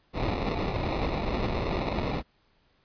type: noise with sample-and-hold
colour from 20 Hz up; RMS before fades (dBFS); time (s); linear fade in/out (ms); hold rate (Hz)
pink; -29; 0.13-2.23; 50; 1575
effects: pink hiss -67 dBFS RMS until 2.84 s + resampled to 11025 Hz